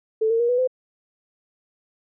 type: tone with pitch steps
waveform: sine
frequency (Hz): 440 / 456.8 / 474.3 / 492.5 / 511.3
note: A4 / A#4 / A#4 / B4 / C5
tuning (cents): 0 / -35 / +30 / -5 / -40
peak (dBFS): -17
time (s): 0.21-0.675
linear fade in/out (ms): 10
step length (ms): 93
effects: none